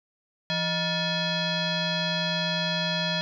sine tone with frequency modulation, 1751 Hz, A6, 9 cents flat, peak -24 dBFS, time 0.5-3.21 s, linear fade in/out 0 ms, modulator 791 Hz, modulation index 3.3, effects none

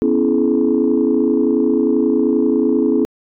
sine chord, C# minor seventh, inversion third, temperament equal with one note detuned, 246.9 / 277.2 / 329.6 / 425.7 Hz, B3 / C#4 / E4 / G#4, 0 / 0 / 0 / +43 cents, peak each -17 dBFS, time 0.02-3.05 s, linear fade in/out 0 ms, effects tanh soft clip ceiling -5 dBFS

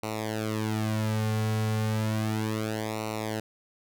sawtooth tone with flanger, 108.9 Hz, A2, 17 cents flat, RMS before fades -29 dBFS, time 0.03-3.4 s, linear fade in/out 5 ms, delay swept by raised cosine 0.6 to 3.3 ms, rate 0.33 Hz, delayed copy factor -1, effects none

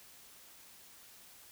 silence, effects white hiss -57 dBFS RMS until 1.51 s

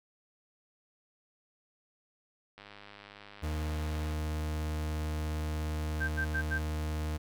click train, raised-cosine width 0.3 ms, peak -33 dBFS, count 159, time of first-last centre 2.58-4.129 s, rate 102 Hz
40% pulse tone, 77 Hz, D#2, 17 cents flat, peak -31 dBFS, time 3.42-7.18 s, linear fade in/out 20 ms
sine tone bursts, 1568 Hz, G6, in tune, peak -30 dBFS, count 4, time 6-6.589 s, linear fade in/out 20 ms, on 85 ms, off 83 ms
effects none

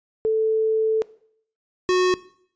sine / square tone pair in turn, 440 / 366 Hz, A4 / F#4, 0 / -19 cents, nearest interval minor third, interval 319 cents, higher first, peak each -17 dBFS, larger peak neither, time 0.25-1.02 / 1.89-2.14 s, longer first, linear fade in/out 0 ms, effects noise-tail reverb RT60 0.6 s tail -19 dB re dry + resampled to 16000 Hz

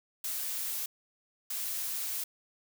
blue noise bursts at uneven times, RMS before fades -35 dBFS, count 2, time 0.24-0.86 / 1.5-2.24 s, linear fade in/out 5 ms, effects none

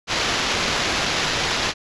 white noise with sample-and-hold, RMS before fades -22 dBFS, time 0.07-1.74 s, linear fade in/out 50 ms, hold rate 8820 Hz, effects resampled to 22050 Hz

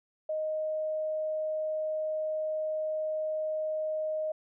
sine tone, 622.3 Hz, D#5, in tune, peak -29 dBFS, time 0.29-4.32 s, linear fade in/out 5 ms, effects none

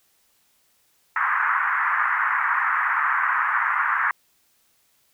pink band-pass noise, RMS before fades -22 dBFS, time 1.16-4.11 s, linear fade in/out 2 ms, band 1000 to 1900 Hz, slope 48 dB/octave, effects white hiss -64 dBFS RMS until 5.13 s

